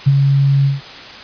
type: tone with ADSR envelope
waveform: sine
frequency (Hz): 138.59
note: C#3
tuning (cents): 0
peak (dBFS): -5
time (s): 0.06-0.81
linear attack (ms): 16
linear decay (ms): 39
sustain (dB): -4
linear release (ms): 160
effects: white hiss -33 dBFS RMS until 1.23 s + resampled to 11025 Hz